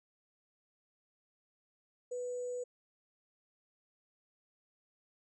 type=tone with sample-and-hold; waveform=sine; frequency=495.1 Hz; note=B4; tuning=4 cents sharp; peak=-36 dBFS; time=2.11-2.64 s; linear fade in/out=10 ms; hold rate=7350 Hz; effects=resampled to 22050 Hz